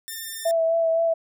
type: tone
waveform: 5% pulse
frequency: 1798 Hz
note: A6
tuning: 37 cents sharp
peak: -21 dBFS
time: 0.08-0.51 s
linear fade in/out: 0 ms
type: tone with vibrato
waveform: sine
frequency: 659.3 Hz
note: E5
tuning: in tune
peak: -18 dBFS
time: 0.45-1.14 s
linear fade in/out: 10 ms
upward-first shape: sine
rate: 3.9 Hz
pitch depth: 20 cents each way
effects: none